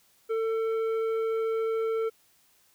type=tone with tanh clipping; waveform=sine; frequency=447.7 Hz; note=A4; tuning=30 cents sharp; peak=-27 dBFS; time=0.29-2.1 s; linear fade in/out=20 ms; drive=9 dB; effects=white hiss -64 dBFS RMS until 2.74 s